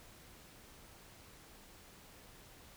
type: silence
effects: pink hiss -58 dBFS RMS until 2.76 s